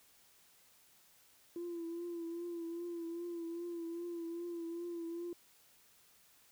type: tone with vibrato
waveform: sine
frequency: 340 Hz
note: F4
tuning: 46 cents flat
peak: -38 dBFS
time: 1.56-5.33 s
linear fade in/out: 2 ms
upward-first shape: triangle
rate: 2.5 Hz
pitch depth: 47 cents each way
effects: tanh soft clip ceiling -36 dBFS + white hiss -66 dBFS RMS until 6.51 s